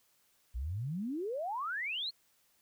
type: exponential sweep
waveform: sine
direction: up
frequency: 55 to 4422 Hz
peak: -34 dBFS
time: 0.54-2.11 s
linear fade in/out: 20 ms
effects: white hiss -71 dBFS RMS until 2.61 s